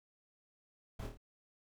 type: noise with echo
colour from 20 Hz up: brown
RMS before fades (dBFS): -42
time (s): 0.99-1.07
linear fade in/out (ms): 5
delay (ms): 26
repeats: 4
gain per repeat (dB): -4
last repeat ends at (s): 1.174
effects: none